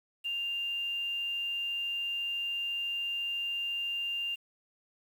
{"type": "tone with quantisation", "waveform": "sine", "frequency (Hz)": 2794, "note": "F7", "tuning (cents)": 0, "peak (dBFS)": -31, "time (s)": [0.24, 4.36], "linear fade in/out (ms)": 20, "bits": 9, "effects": []}